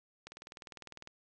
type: click train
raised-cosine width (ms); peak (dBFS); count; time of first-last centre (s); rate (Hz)
0.2; -30; 17; 0.27-1.074; 19.9
effects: resampled to 24000 Hz + 11-bit